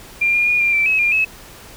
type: tone with pitch steps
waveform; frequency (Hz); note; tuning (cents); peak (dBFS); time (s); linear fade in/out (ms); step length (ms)
sine; 2390 / 2417 / 2439 / 2389 / 2338 / 2567 / 2404 / 2584; D7 / D7 / D#7 / D7 / D7 / E7 / D7 / E7; +30 / +49 / -35 / +29 / -8 / -47 / +40 / -35; -13; 0.21-1.25; 10; 130
effects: pink hiss -40 dBFS RMS until 1.76 s

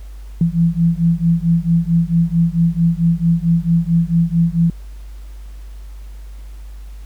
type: beating tone pair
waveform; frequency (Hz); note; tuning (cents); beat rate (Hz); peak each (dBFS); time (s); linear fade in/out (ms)
sine; 165.8 / 170.3; E3 / F3; +10 / -43; 4.5; -15; 0.41-4.7; 2
effects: added 50 Hz sine -30 dBFS peak until 7.05 s + pink hiss -51 dBFS RMS until 7.05 s

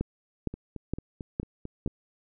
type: two click trains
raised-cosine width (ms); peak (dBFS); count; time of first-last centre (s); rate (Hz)
3; -15 / -24; 5 / 7; 0.01-1.862 / 0.54-1.876; 2.16 / 4.49
effects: none

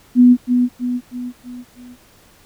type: tone with echo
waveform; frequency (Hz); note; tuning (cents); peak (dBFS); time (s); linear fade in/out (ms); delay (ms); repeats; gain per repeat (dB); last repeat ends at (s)
sine; 246.7; B3; -2; -5; 0.15-0.37; 50; 320; 5; -6; 1.97
effects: pink hiss -50 dBFS RMS until 2.45 s

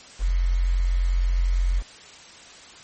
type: tone with quantisation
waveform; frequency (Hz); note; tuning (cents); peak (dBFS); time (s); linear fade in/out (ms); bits
sine; 44.32; F1; +26; -18; 0.19-1.83; 50; 7
effects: white hiss -45 dBFS RMS until 2.83 s + MP3 32 kbps

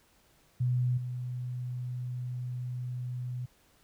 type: tone with level steps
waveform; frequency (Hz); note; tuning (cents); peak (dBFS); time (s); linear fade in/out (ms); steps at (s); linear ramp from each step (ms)
sine; 124.5; B2; +14; -25 / -33; 0.6-3.46; 10; 0.97; 10
effects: pink hiss -65 dBFS RMS until 3.83 s

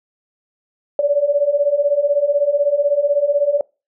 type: beating tone pair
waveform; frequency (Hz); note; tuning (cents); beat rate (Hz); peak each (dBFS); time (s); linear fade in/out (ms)
sine; 564 / 580; C#5 / D5; +30 / -22; 16; -18 / -15; 0.99-3.61; 2
effects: noise-tail reverb RT60 0.3 s tail -26 dB re dry

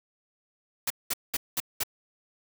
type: noise bursts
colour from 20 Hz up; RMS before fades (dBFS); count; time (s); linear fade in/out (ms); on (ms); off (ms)
white; -28; 5; 0.87-1.835; 5; 33; 200
effects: none

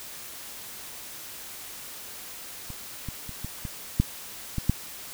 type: clicks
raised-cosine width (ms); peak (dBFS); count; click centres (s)
5; -26 / -21 / -26 / -21 / -21 / -7 / -15 / -8; 8; 2.703 / 3.087 / 3.293 / 3.446 / 3.652 / 4 / 4.583 / 4.696
effects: white hiss -41 dBFS RMS until 5.13 s

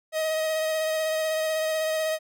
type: tone with vibrato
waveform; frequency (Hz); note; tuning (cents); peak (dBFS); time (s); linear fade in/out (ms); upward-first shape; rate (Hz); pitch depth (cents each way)
45% pulse; 631; D#5; +24; -24; 0.12-2.19; 50; sine; 16; 16
effects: none

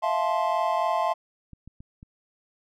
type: chord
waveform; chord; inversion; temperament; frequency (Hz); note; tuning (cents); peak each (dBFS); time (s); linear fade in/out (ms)
triangle; F major seventh; third; just; 654.8 / 698.5 / 873.1 / 1047.7; E5 / F5 / A5 / C6; -12 / 0 / -14 / +2; -26; 0.02-1.14; 20
type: clicks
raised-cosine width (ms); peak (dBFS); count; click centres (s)
5; -32; 4; 1.533 / 1.676 / 1.805 / 2.029
effects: none

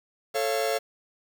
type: chord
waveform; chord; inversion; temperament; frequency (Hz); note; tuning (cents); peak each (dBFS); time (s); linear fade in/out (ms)
45% pulse; A augmented; none; just; 440 / 550 / 687.5; A4 / C#5 / E#5; 0 / -14 / -27; -29; 0.34-0.79; 20
effects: 8-bit

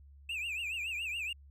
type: tone with vibrato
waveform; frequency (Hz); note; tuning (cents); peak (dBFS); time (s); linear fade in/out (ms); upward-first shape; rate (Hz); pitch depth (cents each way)
triangle; 2592; E7; -30; -33; 0.29-1.33; 5; triangle; 7.1; 180
effects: added 70 Hz sine -53 dBFS peak until 1.5 s

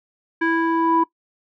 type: tone with low-pass filter sweep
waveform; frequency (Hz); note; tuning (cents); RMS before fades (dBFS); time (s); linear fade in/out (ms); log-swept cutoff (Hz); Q
square; 329.6; E4; 0; -19; 0.41-1.04; 10; 1800 to 940; 4.3
effects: noise-tail reverb RT60 0.1 s tail -20 dB re dry

